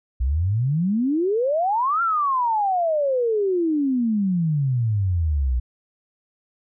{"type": "exponential two-way sweep", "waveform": "sine", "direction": "up then down", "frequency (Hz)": [59, 1396.9, 59], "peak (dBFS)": -18, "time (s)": [0.2, 5.6], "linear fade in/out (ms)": 10, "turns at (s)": 2.02, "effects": []}